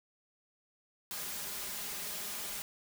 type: noise with comb filter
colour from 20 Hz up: white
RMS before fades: -40 dBFS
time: 1.11-2.62 s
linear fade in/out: 0 ms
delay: 4.9 ms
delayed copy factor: +0.6
effects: none